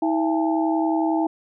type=tone cluster; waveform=sine; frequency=321.7 / 675 / 811 / 882 Hz; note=E4 / E5 / G#5 / A5; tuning=-42 / +41 / -41 / +4 cents; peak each=-20 / -27 / -28 / -28 dBFS; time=0.02-1.27 s; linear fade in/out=5 ms; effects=none